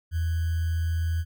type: tone with sample-and-hold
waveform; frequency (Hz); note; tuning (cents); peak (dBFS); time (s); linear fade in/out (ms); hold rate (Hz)
sine; 82.5; E2; +2; -23; 0.11-1.25; 50; 1575
effects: none